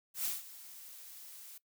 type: noise with ADSR envelope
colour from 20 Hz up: blue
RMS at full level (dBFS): -34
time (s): 0.14-1.58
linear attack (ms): 110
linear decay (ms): 170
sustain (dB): -17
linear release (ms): 6
effects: noise-tail reverb RT60 0.1 s tail -20 dB re dry